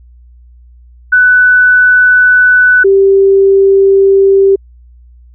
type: tone pair in turn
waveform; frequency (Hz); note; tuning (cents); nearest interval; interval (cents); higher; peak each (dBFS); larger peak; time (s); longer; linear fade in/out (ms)
sine; 1493 / 390.9; F#6 / G4; +15 / -5; octave + major seventh; 2320; first; -3; neither; 1.12-2.84 / 2.84-4.56; neither; 10
effects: added 60 Hz sine -36 dBFS peak until 5.34 s